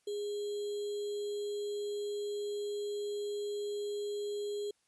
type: tone with sample-and-hold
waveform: sine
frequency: 411.7 Hz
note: G#4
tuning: 15 cents flat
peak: -34 dBFS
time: 0.07-4.71 s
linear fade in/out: 5 ms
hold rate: 3675 Hz
effects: white hiss -75 dBFS RMS until 4.87 s + resampled to 24000 Hz